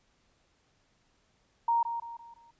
sine tone with echo, 932.3 Hz, A#5, in tune, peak -23 dBFS, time 1.68-1.83 s, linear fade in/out 5 ms, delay 170 ms, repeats 4, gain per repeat -8 dB, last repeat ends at 2.51 s, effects pink hiss -70 dBFS RMS until 2.59 s + resampled to 16000 Hz

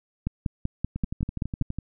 two click trains, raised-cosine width 5 ms, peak -18 / -13 dBFS, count 11 / 8, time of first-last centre 0.96-1.786 / 0.27-1.614 s, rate 12.1 / 5.21 Hz, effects none

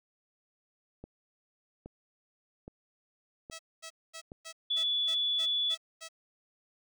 click train, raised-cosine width 2 ms, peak -31 dBFS, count 5, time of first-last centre 1.04-4.319 s, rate 1.22 Hz
5% pulse tone bursts, 650 Hz, E5, 24 cents flat, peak -31 dBFS, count 9, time 3.51-6.088 s, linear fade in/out 20 ms, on 82 ms, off 230 ms
sine tone, 3436 Hz, A7, 42 cents flat, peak -27 dBFS, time 4.7-5.75 s, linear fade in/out 10 ms
effects none

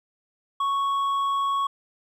sine tone with hard clipping, 1108.7 Hz, C#6, in tune, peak -23 dBFS, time 0.6-1.67 s, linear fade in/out 5 ms, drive 4 dB, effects none

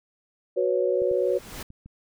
sine chord, F# suspended fourth, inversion none, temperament equal, 370 / 493.9 / 554.4 Hz, F#4 / B4 / C#5, 0 / 0 / 0 cents, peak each -25 dBFS, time 0.56-1.39 s, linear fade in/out 20 ms
pink noise with exponential growth, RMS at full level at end -35 dBFS, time 0.89-1.63 s, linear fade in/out 5 ms, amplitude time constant 160 ms
clicks, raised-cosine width 5 ms, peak -32 dBFS, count 5, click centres 1.019 / 1.114 / 1.577 / 1.704 / 1.86 s
effects none

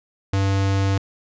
square tone, 97.7 Hz, G2, 5 cents flat, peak -18 dBFS, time 0.33-0.98 s, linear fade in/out 5 ms, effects resampled to 16000 Hz

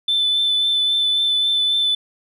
sine tone with vibrato, 3520 Hz, A7, in tune, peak -14 dBFS, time 0.08-1.95 s, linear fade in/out 5 ms, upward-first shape triangle, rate 3.7 Hz, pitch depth 17 cents each way, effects tanh soft clip ceiling -12 dBFS

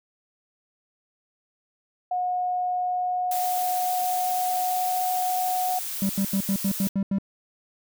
sine tone with pitch glide, 725 to 734.3 Hz, F#5 to F#5, -35 to -13 cents, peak -23 dBFS, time 2.11-5.79 s, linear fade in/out 5 ms, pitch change +22 cents, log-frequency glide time 2.75-5.05 s
blue noise, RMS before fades -32 dBFS, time 3.31-6.89 s, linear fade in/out 5 ms
triangle tone bursts, 196 Hz, G3, in tune, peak -19 dBFS, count 8, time 6.02-7.185 s, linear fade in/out 2 ms, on 73 ms, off 83 ms
effects none

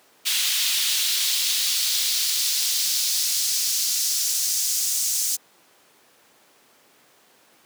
pink noise with high-pass filter sweep, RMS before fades -23 dBFS, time 0.25-5.37 s, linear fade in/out 20 ms, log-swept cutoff 3200 to 6500 Hz, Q 1.7, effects pink hiss -56 dBFS RMS until 7.65 s + high-pass 300 Hz 12 dB/octave

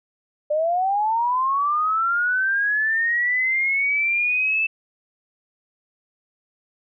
sine linear sweep, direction up, 587.3 to 2647 Hz, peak -18 dBFS, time 0.5-4.67 s, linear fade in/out 10 ms, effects none

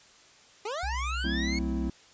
25% pulse linear sweep, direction up, 392 to 2219 Hz, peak -28 dBFS, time 0.65-1.59 s, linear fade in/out 5 ms
sine tone, 63.9 Hz, C2, 40 cents flat, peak -31 dBFS, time 0.83-1.9 s, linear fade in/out 5 ms
triangle chord, F# half-diminished seventh, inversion none, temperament equal with one note detuned, 185 / 220 / 257.9 / 329.6 Hz, F#3 / A3 / C4 / E4, 0 / 0 / -25 / 0 cents, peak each -33 dBFS, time 1.24-1.9 s, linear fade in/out 5 ms
effects white hiss -56 dBFS RMS until 2.13 s + resampled to 16000 Hz

